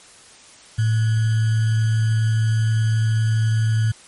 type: tone with sample-and-hold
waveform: sine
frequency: 111 Hz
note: A2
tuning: 16 cents sharp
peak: -15 dBFS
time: 0.78-3.92 s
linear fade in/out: 10 ms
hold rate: 1575 Hz
effects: white hiss -46 dBFS RMS until 4.07 s + MP3 48 kbps